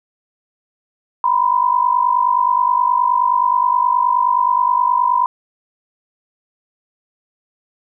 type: tone pair together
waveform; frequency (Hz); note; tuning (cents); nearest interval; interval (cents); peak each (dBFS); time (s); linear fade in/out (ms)
sine; 966.5 / 1016; B5 / B5; -38 / +49; minor second; 87; -15; 1.24-5.26; 2
effects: none